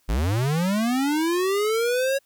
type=linear sweep; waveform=square; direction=up; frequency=45.28 to 554.4 Hz; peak=-21 dBFS; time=0.08-2.19 s; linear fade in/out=20 ms; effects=white hiss -65 dBFS RMS until 2.25 s